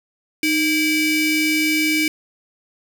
45% pulse ring-modulated tone, 1309 Hz, E6, 13 cents flat, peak -13 dBFS, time 0.43-2.08 s, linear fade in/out 2 ms, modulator 1000 Hz, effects none

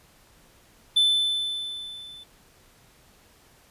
triangle tone with level ramp, 3520 Hz, A7, in tune, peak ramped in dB -14 to -41 dBFS, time 0.96-2.24 s, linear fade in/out 10 ms, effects pink hiss -57 dBFS RMS until 3.7 s + resampled to 32000 Hz

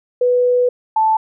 sine tone pair in turn, 493.8 / 877.8 Hz, B4 / A5, 0 / -4 cents, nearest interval minor seventh, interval 996 cents, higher second, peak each -11 dBFS, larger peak neither, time 0.21-0.69 / 0.96-1.17 s, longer first, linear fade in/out 5 ms, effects none

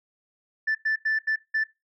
sine tone bursts at uneven times, 1760 Hz, A6, in tune, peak -20 dBFS, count 5, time 0.67-0.75 / 0.85-0.96 / 1.05-1.19 / 1.27-1.36 / 1.54-1.64 s, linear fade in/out 10 ms, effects noise-tail reverb RT60 0.2 s tail -19 dB re dry + tanh soft clip ceiling -19 dBFS

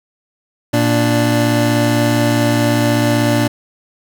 25% pulse tone pair together, 116.54 / 293.7 Hz, A#2 / D4, 0 / 0 cents, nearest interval octave + major third, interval 1600 cents, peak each -11 dBFS, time 0.73-3.48 s, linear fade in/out 10 ms, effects none

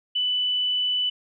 sine tone, 2986 Hz, F#7, 15 cents sharp, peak -21 dBFS, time 0.15-1.1 s, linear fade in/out 10 ms, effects none

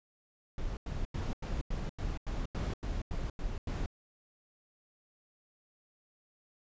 brown noise bursts, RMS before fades -35 dBFS, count 12, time 0.58-3.861 s, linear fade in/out 2 ms, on 190 ms, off 91 ms, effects resampled to 16000 Hz

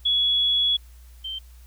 sine tone pair in turn, 3375 / 3123 Hz, G#7 / G7, +27 / -7 cents, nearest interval minor second, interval 134 cents, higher first, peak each -18 / -29 dBFS, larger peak first, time 0.05-0.77 / 1.24-1.39 s, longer first, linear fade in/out 10 ms, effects added 60 Hz sine -44 dBFS peak until 1.66 s + white hiss -58 dBFS RMS until 1.66 s

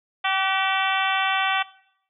harmonic tone with a mistuned harmonic, 385.1 Hz, G4, 31 cents flat, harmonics 2 / 3 / 4 / 5 / 6 / 7 / 8 / 9, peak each -25 / -27 / -28 / -29 / -30 / -30 / -31 / -32 dBFS, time 0.24-1.63 s, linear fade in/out 10 ms, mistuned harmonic 4, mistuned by -27 cents, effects noise-tail reverb RT60 0.7 s tail -20 dB re dry

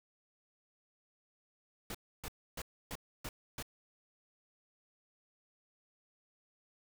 pink noise bursts, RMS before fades -42 dBFS, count 6, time 1.9-3.626 s, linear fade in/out 2 ms, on 46 ms, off 290 ms, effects none

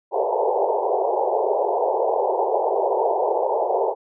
pink band-pass noise, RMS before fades -21 dBFS, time 0.11-3.95 s, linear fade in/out 50 ms, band 380 to 940 Hz, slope 96 dB/octave, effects none

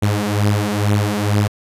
sawtooth beating tone pair, 102.4 / 104.6 Hz, G#2 / G#2, -24 / +13 cents, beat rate 2.2 Hz, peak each -14 / -14 dBFS, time 0.02-1.48 s, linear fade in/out 10 ms, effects resampled to 32000 Hz

